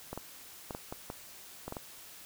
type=clicks; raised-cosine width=1 ms; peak=-24 dBFS; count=9; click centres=0.13 / 0.176 / 0.708 / 0.749 / 0.925 / 1.101 / 1.68 / 1.724 / 1.768 s; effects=white hiss -51 dBFS RMS until 2.25 s